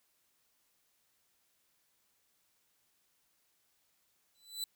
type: tone with exponential growth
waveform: sawtooth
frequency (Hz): 3986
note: B7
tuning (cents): +15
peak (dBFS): -30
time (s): 4.35-4.64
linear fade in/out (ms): 2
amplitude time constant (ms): 62
effects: white hiss -75 dBFS RMS until 4.75 s